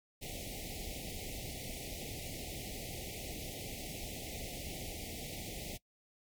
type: band-stop noise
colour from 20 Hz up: pink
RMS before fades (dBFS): -43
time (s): 0.21-5.78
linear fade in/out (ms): 20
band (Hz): 800 to 2000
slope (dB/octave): 96
effects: noise-tail reverb RT60 0.1 s tail -21 dB re dry + MP3 96 kbps